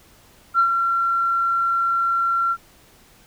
sine tone with ADSR envelope, 1365 Hz, F6, 40 cents flat, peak -11 dBFS, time 0.54-2.57 s, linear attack 49 ms, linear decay 87 ms, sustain -6 dB, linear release 56 ms, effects tanh soft clip ceiling -7 dBFS + pink hiss -52 dBFS RMS until 3.26 s

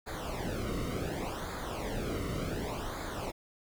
brown noise with flanger, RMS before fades -36 dBFS, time 0.06-3.32 s, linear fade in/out 20 ms, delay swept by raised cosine 0.35 to 1.22 ms, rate 0.68 Hz, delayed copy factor -0.8, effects none

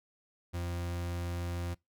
40% pulse tone, 86.9 Hz, F2, 8 cents flat, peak -33 dBFS, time 0.53-1.75 s, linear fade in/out 20 ms, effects noise-tail reverb RT60 0.2 s tail -24 dB re dry

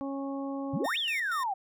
harmonic tone, 275 Hz, C#4, 14 cents flat, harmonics 1 / 2 / 3 / 4, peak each -33 / -39 / -43 / -45 dBFS, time 0.01-0.86 s, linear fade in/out 0 ms
sine exponential two-way sweep, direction up then down, 116.7 to 3710 to 737 Hz, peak -28 dBFS, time 0.73-1.54 s, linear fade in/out 10 ms, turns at 0.98 s
sawtooth tone with tremolo, 1830 Hz, A#6, 32 cents flat, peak -33 dBFS, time 0.84-1.44 s, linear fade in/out 10 ms, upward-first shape square, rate 4.2 Hz, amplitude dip 75%
effects none

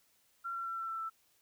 sine tone with pitch steps, 1369 / 1360.3 / 1351.7 / 1343.2 / 1334.6 / 1326.2 Hz, F6 / F6 / E6 / E6 / E6 / E6, -35 / -46 / +43 / +32 / +21 / +10 cents, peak -36 dBFS, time 0.44-1.1 s, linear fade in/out 20 ms, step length 110 ms, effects white hiss -71 dBFS RMS until 1.41 s

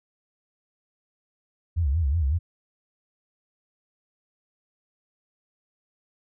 sine tone with vibrato, 75.7 Hz, D#2, 47 cents flat, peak -20 dBFS, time 1.76-2.39 s, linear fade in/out 20 ms, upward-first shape sine, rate 5.4 Hz, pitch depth 230 cents each way, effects none

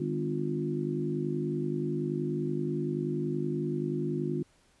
harmonic tone with a mistuned harmonic, 50.5 Hz, G#1, 48 cents flat, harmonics 3 / 4 / 5 / 6 / 7, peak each -33 / -38 / -36 / -38 / -33 dBFS, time 0-4.43 s, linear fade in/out 5 ms, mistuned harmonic 5, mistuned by +16 cents, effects pink hiss -65 dBFS RMS until 4.8 s + resampled to 24000 Hz

